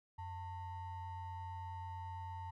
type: ring-modulated tone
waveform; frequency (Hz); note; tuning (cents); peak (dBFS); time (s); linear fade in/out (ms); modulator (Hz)
triangle; 493.9; B4; 0; -38; 0.18-2.51; 10; 403
effects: none